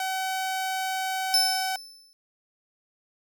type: tone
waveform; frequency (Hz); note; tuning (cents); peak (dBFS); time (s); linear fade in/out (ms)
sawtooth; 758; F#5; +42; -23; 0-1.76; 2
type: tone with exponential decay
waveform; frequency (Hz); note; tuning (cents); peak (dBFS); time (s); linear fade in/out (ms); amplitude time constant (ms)
40% pulse; 5274; E8; 0; -16; 1.34-2.13; 0; 170
effects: none